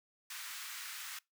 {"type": "high-pass noise", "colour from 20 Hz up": "pink", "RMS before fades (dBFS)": -45, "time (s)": [0.3, 1.19], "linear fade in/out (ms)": 5, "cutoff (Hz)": 1300, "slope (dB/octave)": 24, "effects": ["noise-tail reverb RT60 0.2 s tail -24 dB re dry"]}